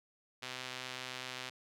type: tone with band-pass filter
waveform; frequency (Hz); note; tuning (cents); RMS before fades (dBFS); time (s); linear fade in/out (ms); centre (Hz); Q
sawtooth; 127.9; C3; -39; -44; 0.42-1.5; 10; 3300; 0.99
effects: none